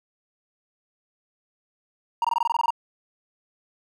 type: tone bursts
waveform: triangle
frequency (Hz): 935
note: A#5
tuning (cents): +5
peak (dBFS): -17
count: 11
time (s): 2.22-2.705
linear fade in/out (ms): 2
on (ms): 25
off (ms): 21
effects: none